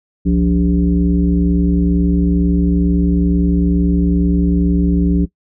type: tone with frequency modulation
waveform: sine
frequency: 177.6 Hz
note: F3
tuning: 29 cents sharp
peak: -10 dBFS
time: 0.25-5.26 s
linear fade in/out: 20 ms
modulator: 111 Hz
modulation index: 1.1
effects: noise-tail reverb RT60 0.1 s tail -19 dB re dry